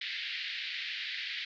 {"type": "band-pass noise", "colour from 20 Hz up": "pink", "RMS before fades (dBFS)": -38, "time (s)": [0.01, 1.45], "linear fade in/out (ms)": 5, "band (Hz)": [1800, 4400], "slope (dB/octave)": 48, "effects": []}